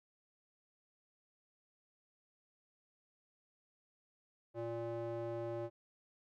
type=tone with band-pass filter; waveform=square; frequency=116.54 Hz; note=A#2; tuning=in tune; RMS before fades=-41 dBFS; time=4.54-5.7 s; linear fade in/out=50 ms; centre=490 Hz; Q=2.5; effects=none